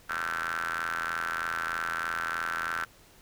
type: ring-modulated tone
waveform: sawtooth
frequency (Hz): 83.2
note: E2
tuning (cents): +17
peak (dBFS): -23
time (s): 0.09-2.85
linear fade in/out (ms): 10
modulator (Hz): 1440
effects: pink hiss -57 dBFS RMS until 3.21 s